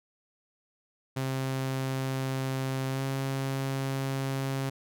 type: tone with pitch glide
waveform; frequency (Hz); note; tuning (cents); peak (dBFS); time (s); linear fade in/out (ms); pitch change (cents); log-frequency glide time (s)
sawtooth; 132.8 to 135.12; C3 to C#3; +26 to -44; -25; 1.16-4.7; 10; +30; 2.91-3.02
effects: none